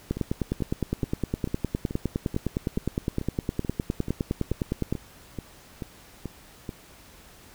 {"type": "two click trains", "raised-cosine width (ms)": 3, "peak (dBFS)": [-12, -19], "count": [48, 16], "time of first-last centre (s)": [[0.11, 4.926], [0.17, 6.692]], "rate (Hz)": [9.76, 2.3], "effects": ["pink hiss -51 dBFS RMS until 7.54 s"]}